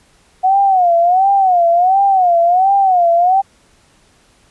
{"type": "tone with vibrato", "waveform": "sine", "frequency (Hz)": 734, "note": "F#5", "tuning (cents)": -14, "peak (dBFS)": -8, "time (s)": [0.43, 3.42], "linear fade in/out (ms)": 20, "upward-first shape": "sine", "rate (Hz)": 1.4, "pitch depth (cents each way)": 140, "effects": ["pink hiss -52 dBFS RMS until 4.5 s", "resampled to 24000 Hz"]}